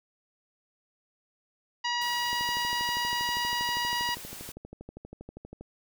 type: harmonic tone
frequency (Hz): 961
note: B5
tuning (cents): -48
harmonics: 1 / 2 / 3 / 4 / 5 / 6 / 7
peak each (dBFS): -31 / -33 / -34 / -40 / -36 / -44 / -49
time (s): 1.84-4.15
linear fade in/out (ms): 10
type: noise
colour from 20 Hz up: white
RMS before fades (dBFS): -43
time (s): 2.01-4.52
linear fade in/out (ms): 5
type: click train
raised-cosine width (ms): 2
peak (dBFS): -29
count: 42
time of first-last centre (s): 2.33-5.61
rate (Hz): 12.5
effects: none